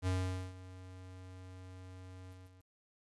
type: tone with ADSR envelope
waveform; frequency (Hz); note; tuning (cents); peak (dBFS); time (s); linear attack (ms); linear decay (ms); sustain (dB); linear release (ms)
square; 92.5; F#2; 0; -31; 0.02-2.68; 50; 460; -19; 390
effects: resampled to 24000 Hz + 11-bit